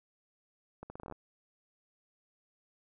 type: accelerating click train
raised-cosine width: 1 ms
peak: -30 dBFS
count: 10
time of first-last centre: 0.83-1.123 s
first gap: 70 ms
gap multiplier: 0.79
effects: none